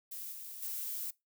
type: noise with level steps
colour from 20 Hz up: violet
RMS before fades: -43 / -46 / -39 dBFS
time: 0.11-1.11 s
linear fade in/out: 10 ms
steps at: 0.32 / 0.62 s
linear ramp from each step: 5 ms
effects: noise-tail reverb RT60 0.2 s tail -22 dB re dry